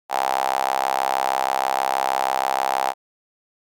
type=tone with high-pass filter; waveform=sawtooth; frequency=66.3 Hz; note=C2; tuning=23 cents sharp; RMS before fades=-22 dBFS; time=0.09-2.94 s; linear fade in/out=50 ms; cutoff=790 Hz; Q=6.2; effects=none